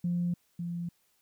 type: tone pair in turn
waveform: sine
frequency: 174.61 / 172.11 Hz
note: F3 / F3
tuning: 0 / -25 cents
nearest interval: unison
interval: 25 cents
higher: first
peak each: -26 / -32 dBFS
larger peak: first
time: 0.04-0.34 / 0.59-0.89 s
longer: neither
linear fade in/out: 5 ms
effects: tanh soft clip ceiling -22 dBFS + white hiss -71 dBFS RMS until 1.21 s